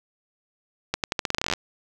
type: accelerating click train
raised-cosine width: 0.2 ms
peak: -6 dBFS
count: 16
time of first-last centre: 0.94-1.536 s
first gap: 98 ms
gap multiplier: 0.85
effects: none